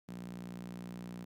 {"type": "tone with high-pass filter", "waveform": "sawtooth", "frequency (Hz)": 59.8, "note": "A#1", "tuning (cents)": 45, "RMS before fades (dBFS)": -45, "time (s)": [0.08, 1.25], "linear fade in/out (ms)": 10, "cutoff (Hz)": 180, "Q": 3.8, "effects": []}